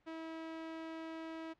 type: tone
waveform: sawtooth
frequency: 323.6 Hz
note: E4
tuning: 32 cents flat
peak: -39 dBFS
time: 0.06-1.54 s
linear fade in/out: 20 ms
effects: pink hiss -75 dBFS RMS until 1.59 s + low-pass 3000 Hz 12 dB/octave